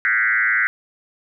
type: tone with frequency modulation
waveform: sine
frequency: 1760 Hz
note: A6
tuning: in tune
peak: -15 dBFS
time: 0.05-0.67 s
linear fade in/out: 0 ms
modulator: 111 Hz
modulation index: 3
effects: none